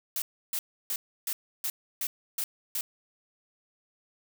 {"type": "noise bursts", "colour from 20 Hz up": "blue", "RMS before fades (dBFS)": -31, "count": 8, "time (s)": [0.16, 2.81], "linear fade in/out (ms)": 2, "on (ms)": 60, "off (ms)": 310, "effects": []}